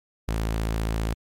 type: tone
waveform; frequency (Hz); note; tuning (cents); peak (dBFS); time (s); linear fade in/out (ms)
sawtooth; 55; A1; 0; -20; 0.28-1.14; 5
effects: MP3 64 kbps